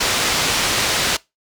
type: low-pass noise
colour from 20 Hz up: white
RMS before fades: -19 dBFS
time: 0-1.17 s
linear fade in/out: 10 ms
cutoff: 5400 Hz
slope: 12 dB/octave
effects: noise-tail reverb RT60 0.2 s tail -21 dB re dry